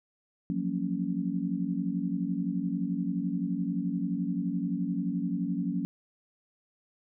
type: chord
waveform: sine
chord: Gb major seventh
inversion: third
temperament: just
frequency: 173.43 / 185 / 231.2 / 277.5 Hz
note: F3 / Gb3 / Bb3 / Db4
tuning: -12 / 0 / -14 / +2 cents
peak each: -34 / -32 / -35 / -33 dBFS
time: 0.5-5.85 s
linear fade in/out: 0 ms
effects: none